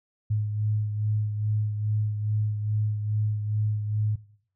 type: beating tone pair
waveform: sine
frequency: 106 / 108.4 Hz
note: G#2 / A2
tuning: +36 / -25 cents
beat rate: 2.4 Hz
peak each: -24 / -33 dBFS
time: 0.3-4.16 s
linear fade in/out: 10 ms
effects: noise-tail reverb RT60 0.6 s tail -19 dB re dry